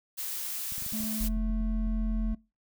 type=noise; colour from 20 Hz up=blue; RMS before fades=-35 dBFS; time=0.17-1.29 s; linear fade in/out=20 ms
type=clicks; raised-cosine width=5 ms; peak=-33 dBFS; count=12; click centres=0.722 / 0.781 / 0.822 / 0.864 / 0.924 / 1.005 / 1.038 / 1.238 / 1.372 / 1.5 / 1.608 / 1.87 s
type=tone with pitch glide; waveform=triangle; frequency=217.9 to 219.4 Hz; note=A3 to A3; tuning=-17 to -5 cents; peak=-30 dBFS; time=0.93-2.35 s; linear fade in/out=5 ms; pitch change=+12 cents; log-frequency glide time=1.09-1.57 s
type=tone; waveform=sine; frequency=43.86 Hz; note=F1; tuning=8 cents sharp; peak=-27 dBFS; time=1.2-2.34 s; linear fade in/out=10 ms
effects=noise-tail reverb RT60 0.3 s tail -24 dB re dry